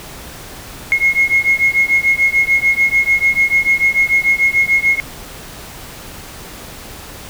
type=beating tone pair; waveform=sine; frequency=2158 / 2164.8 Hz; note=C#7 / C#7; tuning=-47 / -42 cents; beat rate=6.8 Hz; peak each=-13 dBFS; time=0.92-5 s; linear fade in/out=0 ms; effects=tanh soft clip ceiling -3 dBFS + pink hiss -33 dBFS RMS until 7.29 s